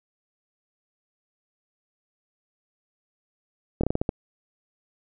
slowing click train, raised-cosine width 2 ms, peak -10 dBFS, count 7, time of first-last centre 3.81-4.091 s, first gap 25 ms, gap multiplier 1.25, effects none

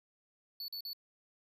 square tone bursts, 4453 Hz, C#8, 7 cents sharp, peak -40 dBFS, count 3, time 0.6-0.932 s, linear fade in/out 2 ms, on 82 ms, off 43 ms, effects none

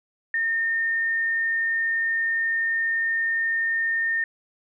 sine tone, 1823 Hz, A#6, 39 cents flat, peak -21 dBFS, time 0.34-4.24 s, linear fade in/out 2 ms, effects none

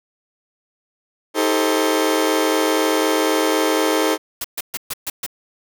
sawtooth chord, A half-diminished seventh, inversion second, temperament just, 316.8 / 396 / 440 / 528 Hz, Eb4 / G4 / A4 / C5, +31 / +18 / 0 / +16 cents, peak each -16 / -20 / -17 / -19 dBFS, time 1.34-4.18 s, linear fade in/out 50 ms
white noise bursts, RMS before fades -25 dBFS, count 6, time 4.41-5.264 s, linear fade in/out 5 ms, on 34 ms, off 130 ms
effects none

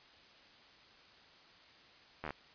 slowing click train, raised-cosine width 0.5 ms, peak -25 dBFS, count 6, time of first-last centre 2.24-2.306 s, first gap 12 ms, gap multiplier 1.05, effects white hiss -60 dBFS RMS until 2.54 s + resampled to 11025 Hz

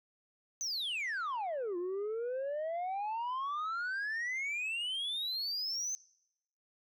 sine exponential two-way sweep, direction down then up, 6290 to 344 to 6290 Hz, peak -31 dBFS, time 0.61-5.95 s, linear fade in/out 0 ms, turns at 1.77 s, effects noise-tail reverb RT60 0.8 s tail -24 dB re dry + tanh soft clip ceiling -33 dBFS

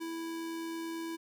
square tone with amplitude modulation, 329.6 Hz, E4, in tune, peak -36 dBFS, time 0-1.17 s, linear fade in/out 20 ms, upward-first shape sine, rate 89.1 Hz, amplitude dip 25%, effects none

